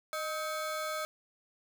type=ring-modulated tone; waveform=35% pulse; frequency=947 Hz; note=A#5; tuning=27 cents sharp; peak=-29 dBFS; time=0.13-1.05 s; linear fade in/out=0 ms; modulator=329 Hz; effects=none